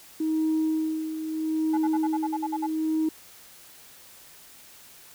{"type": "tone with tremolo", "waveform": "sine", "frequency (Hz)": 315.5, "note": "D#4", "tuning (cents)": 24, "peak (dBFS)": -20, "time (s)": [0.2, 3.09], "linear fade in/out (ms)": 5, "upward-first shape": "sine", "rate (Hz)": 0.77, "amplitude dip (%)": 65}
{"type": "tone bursts", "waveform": "sine", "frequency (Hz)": 855, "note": "A5", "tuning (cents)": -50, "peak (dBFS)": -25, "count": 10, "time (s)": [1.73, 2.668], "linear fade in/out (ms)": 10, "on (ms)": 47, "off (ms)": 52}
{"effects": ["tanh soft clip ceiling -18 dBFS", "white hiss -50 dBFS RMS until 5.14 s"]}